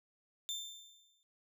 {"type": "tone with exponential decay", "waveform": "30% pulse", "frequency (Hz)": 3571, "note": "A7", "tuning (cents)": 25, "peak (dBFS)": -33, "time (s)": [0.49, 1.23], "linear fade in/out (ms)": 0, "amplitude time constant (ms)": 160, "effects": []}